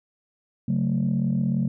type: chord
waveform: sine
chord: F# minor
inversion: second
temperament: just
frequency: 138.75 / 185 / 222 Hz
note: C#3 / F#3 / A3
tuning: +2 / 0 / +16 cents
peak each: -24 dBFS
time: 0.68-1.68 s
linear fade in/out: 5 ms
effects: tanh soft clip ceiling -15 dBFS